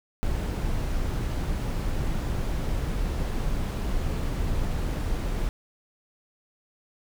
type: noise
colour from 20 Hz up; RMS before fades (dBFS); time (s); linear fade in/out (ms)
brown; -27; 0.23-5.49; 0
effects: none